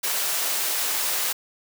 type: high-pass noise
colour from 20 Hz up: white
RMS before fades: -25 dBFS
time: 0.03-1.33 s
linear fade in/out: 10 ms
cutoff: 440 Hz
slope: 12 dB/octave
effects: none